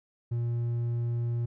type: tone with hard clipping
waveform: sine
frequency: 118.4 Hz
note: A#2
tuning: 27 cents sharp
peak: -28 dBFS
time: 0.31-1.46 s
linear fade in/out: 10 ms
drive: 3 dB
effects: none